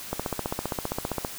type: click train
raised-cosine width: 1 ms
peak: -13 dBFS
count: 18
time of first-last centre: 0.13-1.248 s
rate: 15.2 Hz
effects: white hiss -39 dBFS RMS until 1.38 s